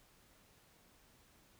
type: silence
effects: pink hiss -67 dBFS RMS until 1.59 s